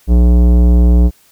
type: tone with tanh clipping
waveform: sine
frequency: 59.9 Hz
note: A#1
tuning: 48 cents sharp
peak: -7 dBFS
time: 0.07-1.11 s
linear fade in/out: 50 ms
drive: 16 dB
effects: white hiss -50 dBFS RMS until 1.31 s